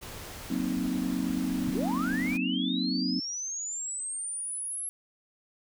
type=noise; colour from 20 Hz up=pink; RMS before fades=-42 dBFS; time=0.01-2.38 s; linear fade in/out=20 ms
type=chord; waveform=sine; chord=C half-diminished seventh; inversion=second; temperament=equal; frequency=185 / 233.1 / 261.6 / 311.1 Hz; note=Gb3 / Bb3 / C4 / Eb4; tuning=0 / 0 / 0 / 0 cents; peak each=-33 / -34 / -30 / -35 dBFS; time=0.5-3.2 s; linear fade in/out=5 ms
type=linear sweep; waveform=sine; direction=up; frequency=68.4 to 11175 Hz; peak=-32 dBFS; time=1.67-4.89 s; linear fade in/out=0 ms
effects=none